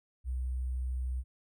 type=tone with sample-and-hold; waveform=sine; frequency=63.3 Hz; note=B1; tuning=43 cents sharp; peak=-31 dBFS; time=0.24-1.24 s; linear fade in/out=50 ms; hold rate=8820 Hz; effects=none